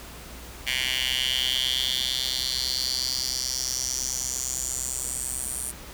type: tone with high-pass filter sweep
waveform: 10% pulse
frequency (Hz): 128.9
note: C3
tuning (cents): -26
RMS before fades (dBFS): -28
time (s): 0.66-5.72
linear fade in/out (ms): 20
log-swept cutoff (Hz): 2500 to 9300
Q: 4.9
effects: added 60 Hz sine -44 dBFS peak until 5.93 s + pink hiss -43 dBFS RMS until 5.93 s